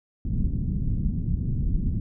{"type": "low-pass noise", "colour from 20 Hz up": "pink", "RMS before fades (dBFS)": -25, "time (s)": [0.25, 2], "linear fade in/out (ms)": 2, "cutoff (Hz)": 210, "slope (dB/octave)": 24, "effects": []}